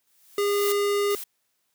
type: noise with exponential growth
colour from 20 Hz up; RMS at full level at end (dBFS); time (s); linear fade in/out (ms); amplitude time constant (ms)
blue; -28; 0.07-0.72; 0; 140
type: tone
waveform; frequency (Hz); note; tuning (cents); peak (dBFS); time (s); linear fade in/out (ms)
square; 406.8; G#4; -36; -22; 0.38-1.15; 2
type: noise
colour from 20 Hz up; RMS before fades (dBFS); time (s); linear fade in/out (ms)
blue; -36; 1.1-1.24; 5
effects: white hiss -73 dBFS RMS until 1.74 s + high-pass 100 Hz 12 dB/octave